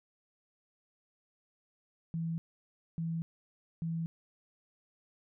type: tone bursts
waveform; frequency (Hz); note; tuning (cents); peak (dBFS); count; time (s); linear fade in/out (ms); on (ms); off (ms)
sine; 164.81; E3; 0; -32; 3; 2.14-4.06; 0; 240; 600
effects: none